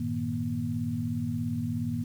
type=tone cluster; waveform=sine; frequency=98.3 / 115.3 / 157 / 238.4 Hz; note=G2 / A#2 / D#3 / A#3; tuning=+5 / -19 / +16 / +39 cents; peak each=-36 / -34 / -35 / -31 dBFS; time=0-2.04 s; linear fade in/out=5 ms; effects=9-bit